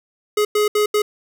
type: tone bursts at uneven times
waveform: square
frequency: 419.9 Hz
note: G#4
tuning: 19 cents sharp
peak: -15 dBFS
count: 4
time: 0.37-0.45 / 0.55-0.68 / 0.75-0.86 / 0.94-1.02 s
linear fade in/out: 5 ms
effects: none